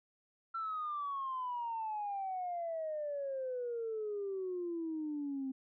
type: exponential sweep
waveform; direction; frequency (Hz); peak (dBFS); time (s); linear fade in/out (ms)
sine; down; 1354 to 261.6; -35; 0.54-5.52; 10
effects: tanh soft clip ceiling -31 dBFS